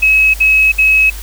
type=tone bursts; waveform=sine; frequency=2566 Hz; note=E7; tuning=47 cents flat; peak=-6 dBFS; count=3; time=0.02-1.102 s; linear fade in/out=10 ms; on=320 ms; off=61 ms; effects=added 50 Hz sine -24 dBFS peak until 1.22 s + white hiss -32 dBFS RMS until 1.22 s